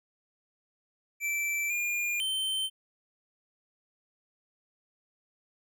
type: tone with pitch steps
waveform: square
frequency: 2332 / 2414 / 3099 Hz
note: D7 / D7 / G7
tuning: -13 / +47 / -21 cents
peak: -29 dBFS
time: 1.2-2.7 s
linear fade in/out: 50 ms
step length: 500 ms
effects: none